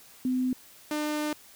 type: tone pair in turn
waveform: sine / sawtooth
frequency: 254.8 / 301 Hz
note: C4 / D4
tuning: -46 / +43 cents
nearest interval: minor third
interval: 289 cents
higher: second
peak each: -24 dBFS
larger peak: neither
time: 0.25-0.53 / 0.91-1.33 s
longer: second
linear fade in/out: 2 ms
effects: white hiss -53 dBFS RMS until 1.55 s